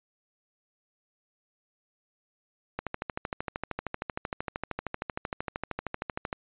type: click train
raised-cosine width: 0.5 ms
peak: -16 dBFS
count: 47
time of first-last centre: 2.79-6.328 s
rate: 13 Hz
effects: resampled to 8000 Hz